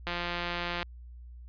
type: click train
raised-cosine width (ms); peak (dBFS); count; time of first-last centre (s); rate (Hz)
0.3; -17; 133; 0.07-0.829; 174
effects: added 60 Hz sine -44 dBFS peak until 1.48 s + resampled to 11025 Hz